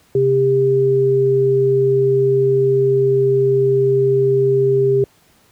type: tone pair together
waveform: sine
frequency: 133.2 / 399.1 Hz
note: C3 / G4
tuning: +31 / +31 cents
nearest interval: octave + perfect fifth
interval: 1900 cents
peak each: -19 / -12 dBFS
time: 0.15-5.04 s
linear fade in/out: 2 ms
effects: pink hiss -54 dBFS RMS until 5.51 s + high-pass 60 Hz 12 dB/octave